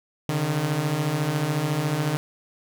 sawtooth beating tone pair, 138.59 / 152.59 Hz, C#3 / D#3, 0 / -33 cents, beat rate 14 Hz, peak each -24 / -20 dBFS, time 0.29-2.17 s, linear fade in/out 0 ms, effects none

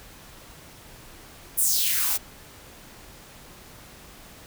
blue noise with high-pass filter sweep, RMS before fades -23 dBFS, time 1.57-2.18 s, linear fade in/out 20 ms, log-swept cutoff 11000 to 610 Hz, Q 3.1, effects pink hiss -47 dBFS RMS until 4.46 s

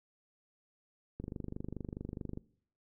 click train, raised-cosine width 3 ms, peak -27 dBFS, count 30, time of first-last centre 1.2-2.374 s, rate 24.7 Hz, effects noise-tail reverb RT60 0.6 s tail -22 dB re dry

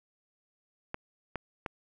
clicks, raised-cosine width 0.5 ms, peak -19 dBFS, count 3, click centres 0.944 / 1.357 / 1.662 s, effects none

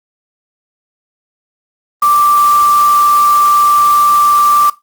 sine tone in noise, 1174.7 Hz, D6, in tune, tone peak -6 dBFS, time 2.02-4.7 s, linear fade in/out 5 ms, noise white, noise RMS -24 dBFS, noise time 2.02-4.7 s, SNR +15 dB, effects noise-tail reverb RT60 0.2 s tail -17 dB re dry + Opus 32 kbps

